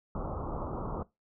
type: low-pass noise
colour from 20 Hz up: pink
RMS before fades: -36 dBFS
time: 0.15-1.03 s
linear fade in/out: 2 ms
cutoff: 1300 Hz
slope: 96 dB/octave
effects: noise-tail reverb RT60 0.2 s tail -20 dB re dry